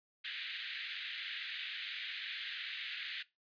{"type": "band-pass noise", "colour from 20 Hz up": "white", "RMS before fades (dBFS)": -43, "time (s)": [0.24, 3.23], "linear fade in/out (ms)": 10, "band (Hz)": [1600, 3900], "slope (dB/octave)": 48, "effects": ["noise-tail reverb RT60 0.2 s tail -18 dB re dry", "resampled to 11025 Hz"]}